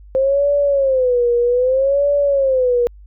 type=tone with vibrato; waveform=sine; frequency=523.3 Hz; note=C5; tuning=in tune; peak=-12 dBFS; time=0.15-2.87 s; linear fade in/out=0 ms; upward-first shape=sine; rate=0.63 Hz; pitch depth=160 cents each way; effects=added 50 Hz sine -38 dBFS peak until 3.06 s